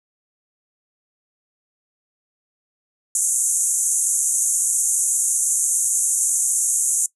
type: band-pass noise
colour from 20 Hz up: pink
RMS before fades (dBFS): -20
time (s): 3.15-7.06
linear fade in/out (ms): 2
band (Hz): 6400 to 11000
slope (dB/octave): 96
effects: noise-tail reverb RT60 0.1 s tail -20 dB re dry

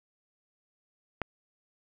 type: click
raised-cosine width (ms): 0.5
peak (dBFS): -15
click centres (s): 1.217
effects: none

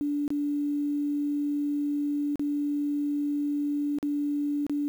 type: tone with dropouts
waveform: sine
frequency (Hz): 290.4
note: D4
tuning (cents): -19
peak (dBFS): -25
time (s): 0.01-4.88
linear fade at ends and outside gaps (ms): 0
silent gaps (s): 0.279-0.304 / 2.357-2.395 / 3.986-4.028 / 4.666-4.696
effects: 9-bit

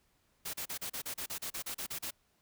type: noise bursts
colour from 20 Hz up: white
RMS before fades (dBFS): -39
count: 14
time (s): 0.45-2.109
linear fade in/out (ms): 10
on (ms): 86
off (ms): 35
effects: pink hiss -73 dBFS RMS until 2.41 s

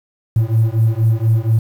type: beating tone pair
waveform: triangle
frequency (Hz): 110 / 114.2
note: A2 / A#2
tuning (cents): 0 / -35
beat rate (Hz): 4.2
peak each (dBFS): -12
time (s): 0.36-1.59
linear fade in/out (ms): 5
effects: tanh soft clip ceiling -5 dBFS + 7-bit

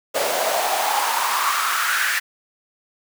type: noise with high-pass filter sweep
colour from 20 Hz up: pink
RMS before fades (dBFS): -21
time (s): 0.14-2.2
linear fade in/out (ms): 20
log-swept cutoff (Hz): 530 to 1700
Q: 4.4
effects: none

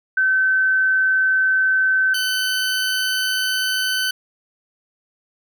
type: tone pair in turn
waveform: sine / 20% pulse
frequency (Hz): 1533 / 1516.3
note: G6 / F#6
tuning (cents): -39 / +42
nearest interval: unison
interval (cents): 19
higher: first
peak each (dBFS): -14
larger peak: neither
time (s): 0.17-2.14 / 2.14-4.11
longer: neither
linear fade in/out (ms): 5
effects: none

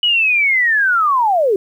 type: linear sweep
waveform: sine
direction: down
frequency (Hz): 2960 to 367.7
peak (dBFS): -11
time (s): 0.03-1.56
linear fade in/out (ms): 2
effects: 8-bit

